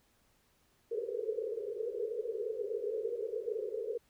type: band-pass noise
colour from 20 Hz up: pink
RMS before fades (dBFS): -37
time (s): 0.91-3.98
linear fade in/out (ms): 10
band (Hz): 410 to 490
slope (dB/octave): 96
effects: pink hiss -71 dBFS RMS until 4.09 s